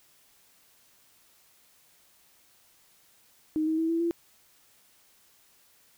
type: tone with pitch steps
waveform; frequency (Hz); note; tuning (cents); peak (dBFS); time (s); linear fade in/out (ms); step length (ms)
sine; 311.1 / 317.8 / 324.7 / 331.7 / 338.9; D#4 / D#4 / E4 / E4 / E4; 0 / +37 / -26 / +11 / +48; -24; 3.56-4.11; 0; 110
effects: white hiss -62 dBFS RMS until 5.97 s